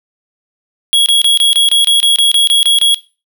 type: tone bursts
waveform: square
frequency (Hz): 3322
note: G#7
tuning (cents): 0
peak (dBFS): -7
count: 13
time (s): 0.93-2.944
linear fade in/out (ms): 0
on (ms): 130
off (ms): 27
effects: noise-tail reverb RT60 0.3 s tail -17 dB re dry